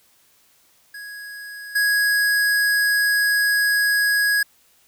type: tone with level steps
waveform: square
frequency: 1661.2 Hz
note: G#6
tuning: in tune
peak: -34 / -17 dBFS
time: 0.94-4.43 s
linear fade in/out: 5 ms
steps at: 1.75 s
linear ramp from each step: 10 ms
effects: white hiss -58 dBFS RMS until 4.87 s